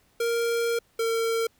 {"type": "tone pair in turn", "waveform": "square", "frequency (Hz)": [466.2, 455.8], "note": ["A#4", "A#4"], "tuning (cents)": [0, -39], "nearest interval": "unison", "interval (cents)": 39, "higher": "first", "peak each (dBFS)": -24, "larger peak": "neither", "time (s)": [[0.2, 0.79], [0.99, 1.47]], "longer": "first", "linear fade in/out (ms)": 5, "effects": ["pink hiss -64 dBFS RMS until 1.59 s"]}